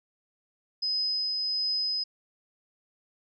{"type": "tone with tremolo", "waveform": "sine", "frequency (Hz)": 5040, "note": "D#8", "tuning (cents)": 21, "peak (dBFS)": -25, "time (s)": [0.82, 2.04], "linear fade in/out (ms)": 10, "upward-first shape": "triangle", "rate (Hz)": 1.4, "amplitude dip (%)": 25, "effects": []}